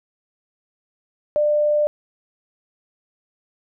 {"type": "tone", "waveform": "sine", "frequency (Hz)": 596, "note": "D5", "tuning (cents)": 25, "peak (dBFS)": -15, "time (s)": [1.36, 1.87], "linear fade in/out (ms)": 0, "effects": []}